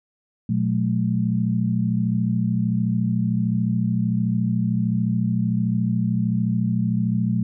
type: tone cluster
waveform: sine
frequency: 120 / 181.4 / 215 Hz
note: B2 / F#3 / A3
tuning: -49 / -34 / -40 cents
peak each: -23 dBFS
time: 0.49-7.43 s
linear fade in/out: 5 ms
effects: none